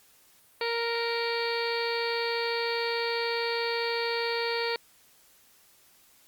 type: harmonic tone with a mistuned harmonic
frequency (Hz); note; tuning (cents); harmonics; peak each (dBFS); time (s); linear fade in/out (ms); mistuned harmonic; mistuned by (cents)
466.2; A#4; 0; 1 / 2 / 3 / 4 / 5 / 6 / 7 / 8 / 9 / 10; -30 / -35 / -39 / -37 / -36 / -43 / -45 / -41 / -41 / -37; 0.61-4.76; 2; 10; -54
effects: white hiss -60 dBFS RMS until 6.27 s + Opus 48 kbps